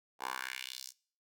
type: tone with high-pass filter sweep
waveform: 10% pulse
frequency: 64.4 Hz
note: C2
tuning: 27 cents flat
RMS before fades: -42 dBFS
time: 0.19-0.93 s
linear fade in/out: 50 ms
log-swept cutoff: 730 to 6600 Hz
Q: 2.3
effects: noise-tail reverb RT60 0.5 s tail -23 dB re dry